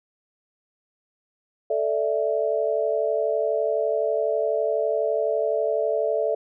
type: chord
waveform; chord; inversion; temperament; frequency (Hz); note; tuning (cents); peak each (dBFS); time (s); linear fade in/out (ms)
sine; A suspended fourth; none; equal; 440 / 587.3 / 659.3; A4 / D5 / E5; 0 / 0 / 0; -25; 1.7-6.35; 5
effects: none